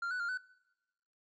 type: tone with pitch steps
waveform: triangle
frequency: 1390 / 1486 / 1399 / 1500 Hz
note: F6 / F#6 / F6 / F#6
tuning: -9 / +7 / +3 / +23 cents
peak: -32 dBFS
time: 0.02-0.376 s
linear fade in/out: 5 ms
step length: 89 ms
effects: noise-tail reverb RT60 1.0 s tail -22 dB re dry + resampled to 16000 Hz